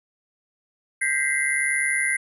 sine tone cluster, 1582 / 1932 / 2073 / 9950 Hz, G6 / B6 / C7 / D#9, +15 / -39 / -17 / -1 cents, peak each -28 / -27 / -23 / -28 dBFS, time 1.01-2.17 s, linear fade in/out 10 ms, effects none

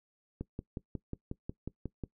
click train, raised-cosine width 3 ms, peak -24 dBFS, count 10, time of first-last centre 0.41-2.037 s, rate 5.53 Hz, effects noise-tail reverb RT60 0.1 s tail -20 dB re dry

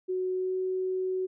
sine tone with pitch glide, 370 to 373 Hz, F#4 to F#4, 0 to +14 cents, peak -27 dBFS, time 0.08-1.27 s, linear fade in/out 20 ms, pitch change +14 cents, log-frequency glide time 0.33-0.55 s, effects none

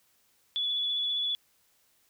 sine tone with vibrato, 3423 Hz, A7, 48 cents flat, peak -27 dBFS, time 0.56-1.35 s, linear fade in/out 0 ms, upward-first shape sine, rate 15 Hz, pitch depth 18 cents each way, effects white hiss -68 dBFS RMS until 2.09 s

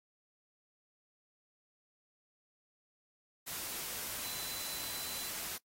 sine tone in noise, 4021 Hz, B7, 30 cents sharp, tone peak -46 dBFS, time 4.23-5.3 s, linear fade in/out 20 ms, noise white, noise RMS -41 dBFS, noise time 3.46-5.58 s, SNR -8 dB, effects noise-tail reverb RT60 0.1 s tail -21 dB re dry + AAC 48 kbps

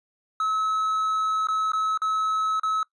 triangle tone with dropouts, 1291 Hz, E6, 37 cents flat, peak -20 dBFS, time 0.4-2.83 s, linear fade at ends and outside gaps 2 ms, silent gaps 1.471-1.485 / 1.719-1.733 / 1.975-2.018 / 2.597-2.633 s, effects noise-tail reverb RT60 0.1 s tail -21 dB re dry + resampled to 24000 Hz

